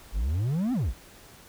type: exponential two-way sweep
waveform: triangle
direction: up then down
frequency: 43.54 to 271.6 to 43.54 Hz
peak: -22 dBFS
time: 0.12-0.94 s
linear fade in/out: 50 ms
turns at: 0.73 s
effects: pink hiss -51 dBFS RMS until 1.48 s